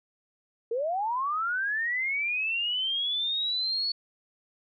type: linear sweep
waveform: sine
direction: up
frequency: 440.6 to 4435 Hz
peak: -26 dBFS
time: 0.71-3.92 s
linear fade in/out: 5 ms
effects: none